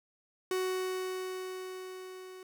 45% pulse tone with level ramp, 371.9 Hz, F#4, 9 cents sharp, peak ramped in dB -29 to -46 dBFS, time 0.51-2.43 s, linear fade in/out 2 ms, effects none

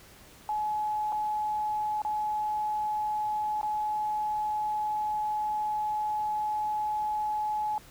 sine tone with dropouts, 849 Hz, G#5, 38 cents sharp, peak -27 dBFS, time 0.49-7.78 s, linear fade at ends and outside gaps 1 ms, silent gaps 1.122-1.126 / 2.019-2.049 / 3.613-3.63 s, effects pink hiss -53 dBFS RMS until 7.9 s

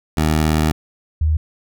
15% pulse / sine tone pair in turn, 77.78 / 77.78 Hz, D#2 / D#2, 0 / 0 cents, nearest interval unison, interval 0 cents, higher neither, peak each -8 / -13 dBFS, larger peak first, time 0.17-0.72 / 1.21-1.37 s, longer first, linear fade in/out 5 ms, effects none

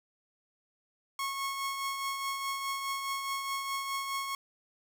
sawtooth tone with tremolo, 1095 Hz, C#6, 22 cents flat, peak -27 dBFS, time 1.19-4.35 s, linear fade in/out 2 ms, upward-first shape triangle, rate 4.8 Hz, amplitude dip 45%, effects none

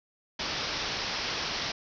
white low-pass noise, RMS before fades -33 dBFS, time 0.39-1.72 s, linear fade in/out 5 ms, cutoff 5700 Hz, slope 96 dB/octave, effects none

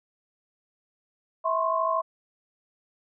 sine tone cluster, 652 / 1032 / 1085 Hz, E5 / C6 / C#6, -19 / -24 / -37 cents, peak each -27 dBFS, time 1.44-2.02 s, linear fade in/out 20 ms, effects none

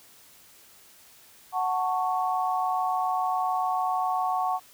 sine chord, F# minor, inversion none, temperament equal with one note detuned, 740 / 887.1 / 1108.7 Hz, F#5 / A5 / C#6, 0 / +14 / 0 cents, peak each -26 / -31 / -29 dBFS, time 1.52-4.6 s, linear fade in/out 50 ms, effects white hiss -54 dBFS RMS until 4.73 s

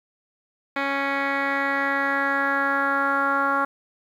10% pulse tone with low-pass filter sweep, 277.2 Hz, C#4, in tune, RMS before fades -23 dBFS, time 0.76-3.65 s, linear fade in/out 5 ms, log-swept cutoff 2500 to 1300 Hz, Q 3.9, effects 9-bit

